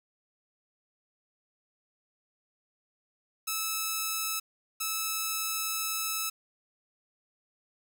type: tone bursts at uneven times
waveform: 5% pulse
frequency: 1304 Hz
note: E6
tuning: 19 cents flat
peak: -18 dBFS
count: 2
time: 3.47-4.4 / 4.8-6.3 s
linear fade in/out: 10 ms
effects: none